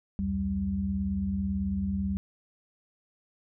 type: tone cluster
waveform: sine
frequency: 67.2 / 85.4 / 195.1 Hz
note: C2 / F2 / G3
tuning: +47 / -38 / -8 cents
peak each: -36 / -34 / -28 dBFS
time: 0.19-2.17 s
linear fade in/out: 0 ms
effects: none